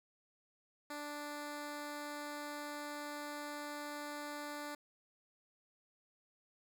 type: tone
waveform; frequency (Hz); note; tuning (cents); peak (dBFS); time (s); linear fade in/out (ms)
10% pulse; 293.7; D4; 0; -34; 0.9-4.75; 5
effects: none